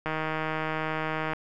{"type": "click train", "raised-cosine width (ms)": 0.5, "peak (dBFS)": -15, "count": 201, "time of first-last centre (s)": [0.06, 1.334], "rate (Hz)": 157, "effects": []}